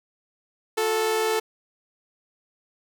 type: tone pair together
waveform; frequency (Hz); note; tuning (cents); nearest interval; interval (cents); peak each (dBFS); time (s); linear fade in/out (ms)
sawtooth; 360 / 439.6; F#4 / A4; -47 / -2; minor third; 345; -27 / -18; 0.77-1.4; 10
effects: none